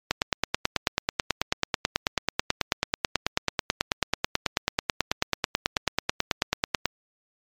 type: click train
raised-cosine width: 0.2 ms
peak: -4 dBFS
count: 63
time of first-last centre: 0.11-6.856 s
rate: 9.19 Hz
effects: MP3 96 kbps